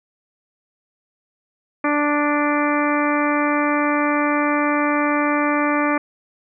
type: harmonic tone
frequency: 293.7 Hz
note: D4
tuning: in tune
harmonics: 1 / 2 / 3 / 4 / 5 / 6 / 7 / 8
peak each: -20 / -24 / -26 / -23 / -29 / -28 / -29 / -29 dBFS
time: 1.84-5.98 s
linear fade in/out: 5 ms
effects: none